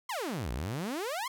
sawtooth exponential two-way sweep, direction down then up, 1109 to 54.2 to 1109 Hz, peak -29 dBFS, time 0.09-1.28 s, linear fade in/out 5 ms, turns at 0.52 s, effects none

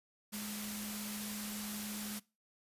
sine tone in noise, 209.5 Hz, G#3, 15 cents sharp, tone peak -42 dBFS, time 0.32-2.2 s, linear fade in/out 20 ms, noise white, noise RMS -43 dBFS, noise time 0.32-2.2 s, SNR -2 dB, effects noise-tail reverb RT60 0.3 s tail -23 dB re dry + resampled to 32000 Hz

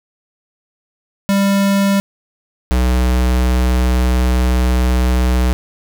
square tone pair in turn, 197.9 / 62.33 Hz, G3 / B1, +17 / +17 cents, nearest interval octave + minor sixth, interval 2000 cents, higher first, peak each -12 dBFS, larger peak neither, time 1.29-2 / 2.71-5.53 s, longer second, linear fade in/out 0 ms, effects none

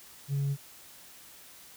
triangle tone with tanh clipping, 140 Hz, C#3, 18 cents sharp, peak -27 dBFS, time 0.28-0.57 s, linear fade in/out 50 ms, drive 6 dB, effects white hiss -52 dBFS RMS until 1.76 s

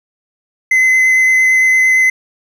triangle tone with vibrato, 2044 Hz, C7, 41 cents flat, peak -6 dBFS, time 0.71-2.1 s, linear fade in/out 5 ms, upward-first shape sine, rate 8.8 Hz, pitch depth 10 cents each way, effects none

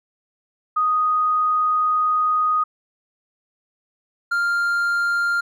sine / triangle tone pair in turn, 1244.5 / 1396.9 Hz, D#6 / F6, 0 / 0 cents, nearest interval major second, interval 200 cents, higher second, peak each -16 dBFS, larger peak neither, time 0.76-2.64 / 4.31-5.41 s, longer first, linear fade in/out 10 ms, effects none

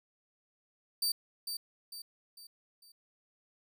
sawtooth tone with echo, 4631 Hz, D8, 25 cents flat, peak -26 dBFS, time 1.02-1.12 s, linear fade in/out 5 ms, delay 450 ms, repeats 4, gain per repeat -7 dB, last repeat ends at 2.92 s, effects none

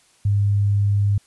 sine tone, 101.4 Hz, G#2, 41 cents flat, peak -15 dBFS, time 0.25-1.18 s, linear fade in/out 5 ms, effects white hiss -57 dBFS RMS until 1.26 s + resampled to 24000 Hz

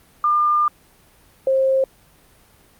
sine tone pair in turn, 1202 / 531.7 Hz, D6 / C5, +40 / +28 cents, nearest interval octave + major second, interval 1412 cents, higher first, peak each -14 dBFS, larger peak neither, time 0.24-0.68 / 1.47-1.84 s, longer first, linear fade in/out 2 ms, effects pink hiss -53 dBFS RMS until 2.79 s + Opus 32 kbps

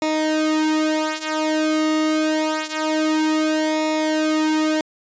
sawtooth tone with flanger, 311.1 Hz, D#4, in tune, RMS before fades -20 dBFS, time 0.02-4.81 s, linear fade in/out 2 ms, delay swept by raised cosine 0.65 to 4.45 ms, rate 0.26 Hz, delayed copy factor -0.8, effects resampled to 16000 Hz

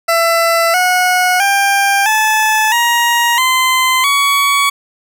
20% pulse tone with pitch steps, 669 / 729.5 / 795.6 / 867.6 / 946.1 / 1031.7 / 1125.1 Hz, E5 / F#5 / G5 / A5 / A#5 / C6 / C#6, +25 / -25 / +25 / -25 / +25 / -25 / +25 cents, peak -5 dBFS, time 0.08-4.7 s, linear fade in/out 10 ms, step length 660 ms, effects none

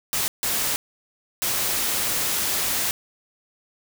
white noise bursts at uneven times, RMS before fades -24 dBFS, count 3, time 0.13-0.28 / 0.43-0.76 / 1.42-2.91 s, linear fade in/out 0 ms, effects none

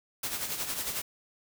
white noise with tremolo, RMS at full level -32 dBFS, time 0.23-1.02 s, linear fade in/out 5 ms, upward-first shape sine, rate 11 Hz, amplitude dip 55%, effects none

